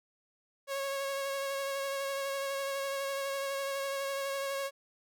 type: tone with vibrato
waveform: sawtooth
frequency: 550 Hz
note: C#5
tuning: 14 cents flat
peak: -29 dBFS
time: 0.67-4.71 s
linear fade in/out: 50 ms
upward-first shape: sine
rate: 12 Hz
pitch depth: 18 cents each way
effects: none